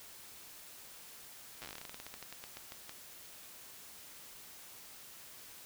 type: slowing click train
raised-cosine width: 0.2 ms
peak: -28 dBFS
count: 24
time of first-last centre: 1.62-2.894 s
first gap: 8 ms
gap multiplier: 1.15
effects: white hiss -53 dBFS RMS until 5.65 s